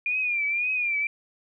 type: tone with vibrato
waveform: sine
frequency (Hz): 2411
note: D7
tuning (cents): +45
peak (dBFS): -23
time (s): 0.06-1.07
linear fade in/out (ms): 2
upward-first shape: triangle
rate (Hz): 1.9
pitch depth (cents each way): 100
effects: none